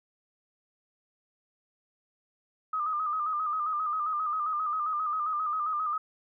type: tone with vibrato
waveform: sine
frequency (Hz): 1233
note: D#6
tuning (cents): -16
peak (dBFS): -27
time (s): 2.73-5.98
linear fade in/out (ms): 5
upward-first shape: square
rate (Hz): 7.5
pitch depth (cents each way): 51
effects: none